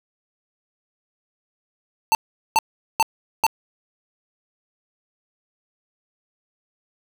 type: tone bursts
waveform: square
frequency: 893 Hz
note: A5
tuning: 25 cents sharp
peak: -14 dBFS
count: 4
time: 2.12-3.466 s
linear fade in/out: 0 ms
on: 29 ms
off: 410 ms
effects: none